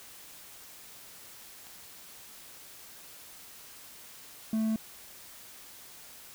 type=click; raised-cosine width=0.2 ms; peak=-32 dBFS; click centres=1.669 s
type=tone; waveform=triangle; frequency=220 Hz; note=A3; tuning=in tune; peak=-24 dBFS; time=4.53-4.76 s; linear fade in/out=2 ms
effects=white hiss -50 dBFS RMS until 6.34 s